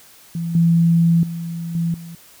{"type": "tone with level steps", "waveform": "sine", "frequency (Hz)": 167.8, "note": "E3", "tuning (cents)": 31, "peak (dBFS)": [-21, -11, -24, -17, -32], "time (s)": [0.35, 2.15], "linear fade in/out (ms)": 2, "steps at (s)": [0.55, 1.23, 1.75, 1.94], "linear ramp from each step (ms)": 2, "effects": ["white hiss -47 dBFS RMS until 2.4 s"]}